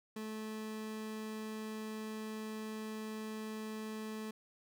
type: tone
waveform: 30% pulse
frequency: 217.3 Hz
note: A3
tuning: 21 cents flat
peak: -38 dBFS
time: 0.16-4.31 s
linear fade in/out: 5 ms
effects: none